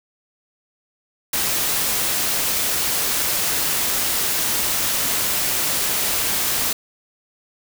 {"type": "noise", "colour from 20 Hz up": "white", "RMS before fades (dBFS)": -21, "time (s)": [1.33, 6.73], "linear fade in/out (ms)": 5, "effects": []}